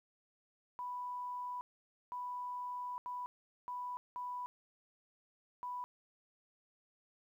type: tone bursts at uneven times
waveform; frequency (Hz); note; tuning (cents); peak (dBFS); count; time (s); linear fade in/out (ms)
sine; 987.8; B5; 0; -39; 6; 0.79-1.61 / 2.12-2.98 / 3.06-3.26 / 3.68-3.97 / 4.16-4.46 / 5.63-5.84; 0
effects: 12-bit